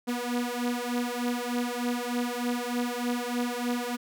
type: beating tone pair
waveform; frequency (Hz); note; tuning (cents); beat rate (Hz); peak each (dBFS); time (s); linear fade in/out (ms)
sawtooth; 241.3 / 244.6; B3 / B3; -40 / -16; 3.3; -27; 0.07-3.97; 20
effects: none